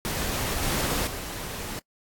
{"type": "noise with level steps", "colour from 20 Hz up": "pink", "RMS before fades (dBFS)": [-29, -27, -35], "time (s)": [0.05, 1.79], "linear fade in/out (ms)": 0, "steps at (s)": [0.62, 1.07], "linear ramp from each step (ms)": 2, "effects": ["noise-tail reverb RT60 0.1 s tail -26 dB re dry", "AAC 64 kbps"]}